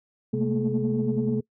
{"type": "tone cluster", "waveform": "sine", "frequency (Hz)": [130.2, 212.6, 224.3, 233.5, 427.7], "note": ["C3", "G#3", "A3", "A#3", "A4"], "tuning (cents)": [-8, 41, 34, 3, -49], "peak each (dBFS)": -28, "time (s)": [0.33, 1.41], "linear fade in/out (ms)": 10, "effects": ["noise-tail reverb RT60 0.1 s tail -23 dB re dry", "tanh soft clip ceiling -14 dBFS"]}